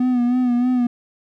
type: tone with vibrato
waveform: triangle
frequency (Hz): 246.9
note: B3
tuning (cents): 0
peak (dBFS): -13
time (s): 0-0.87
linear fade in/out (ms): 5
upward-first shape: sine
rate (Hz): 3.2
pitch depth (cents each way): 47
effects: none